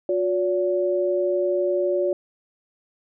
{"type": "tone pair together", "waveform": "sine", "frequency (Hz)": [360, 571.9], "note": ["F#4", "D5"], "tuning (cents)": [-47, -46], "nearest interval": "minor sixth", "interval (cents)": 801, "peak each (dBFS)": -22, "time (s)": [0.09, 2.13], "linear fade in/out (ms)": 2, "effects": []}